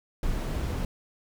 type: noise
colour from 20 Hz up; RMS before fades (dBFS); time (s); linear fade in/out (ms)
brown; -29; 0.23-0.85; 2
effects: none